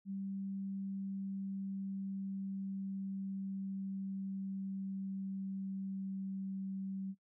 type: tone with pitch glide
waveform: sine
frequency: 195.1 to 192.64 Hz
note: G3 to G3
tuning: -8 to -30 cents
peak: -38 dBFS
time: 0.05-7.15 s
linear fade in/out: 50 ms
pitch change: -22 cents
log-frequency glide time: 0.4-6.97 s
effects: noise-tail reverb RT60 0.1 s tail -19 dB re dry